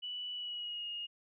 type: tone with pitch glide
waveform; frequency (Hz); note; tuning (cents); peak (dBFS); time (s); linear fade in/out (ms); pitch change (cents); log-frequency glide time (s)
sine; 2960 to 2856; F#7 to F7; 0 to +38; -38; 0.02-1.07; 20; -62; 0.33-0.88
effects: none